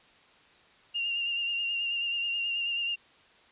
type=tone with vibrato; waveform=sine; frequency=2794 Hz; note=F7; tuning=in tune; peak=-28 dBFS; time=0.94-2.96 s; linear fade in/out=20 ms; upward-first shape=sine; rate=9.3 Hz; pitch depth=29 cents each way; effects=white hiss -59 dBFS RMS until 3.51 s + resampled to 8000 Hz